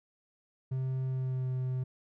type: tone with pitch glide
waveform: triangle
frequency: 130.81 to 128.64 Hz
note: C3 to C3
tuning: 0 to -29 cents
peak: -28 dBFS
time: 0.71-1.84 s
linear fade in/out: 10 ms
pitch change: -29 cents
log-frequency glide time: 1.06-1.47 s
effects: none